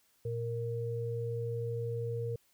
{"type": "tone pair together", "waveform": "sine", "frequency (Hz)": [116.55, 466.2], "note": ["A#2", "A#4"], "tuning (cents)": [0, 0], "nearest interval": "2 octaves", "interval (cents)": 2400, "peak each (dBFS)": [-35, -36], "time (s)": [0.25, 2.36], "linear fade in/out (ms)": 5, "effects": ["white hiss -70 dBFS RMS until 2.53 s"]}